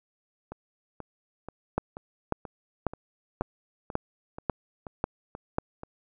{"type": "two click trains", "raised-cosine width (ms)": 1, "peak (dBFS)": [-11, -24], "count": [8, 12], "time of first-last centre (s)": [[1.78, 5.584], [0.52, 5.834]], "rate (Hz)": [1.84, 2.07], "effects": []}